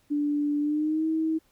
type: tone with pitch glide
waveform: sine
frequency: 292.5 to 319 Hz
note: D4 to D#4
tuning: -7 to +43 cents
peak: -23 dBFS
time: 0.1-1.39 s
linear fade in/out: 20 ms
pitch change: +150 cents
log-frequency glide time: 0.6-1.06 s
effects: pink hiss -66 dBFS RMS until 1.51 s